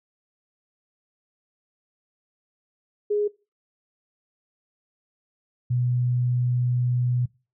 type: tone pair in turn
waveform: sine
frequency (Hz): 415.3 / 123.47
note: G#4 / B2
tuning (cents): 0 / 0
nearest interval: octave + major sixth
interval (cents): 2100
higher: first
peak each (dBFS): -20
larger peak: neither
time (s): 3.1-3.28 / 5.7-7.26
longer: second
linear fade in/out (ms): 10
effects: noise-tail reverb RT60 0.3 s tail -22 dB re dry